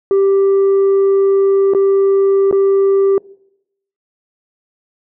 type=tone with dropouts; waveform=sine; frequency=392 Hz; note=G4; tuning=in tune; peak=-6 dBFS; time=0.11-3.18 s; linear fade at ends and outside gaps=1 ms; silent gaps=1.736-1.748 / 2.512-2.526 s; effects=noise-tail reverb RT60 0.8 s tail -24 dB re dry + tanh soft clip ceiling -8 dBFS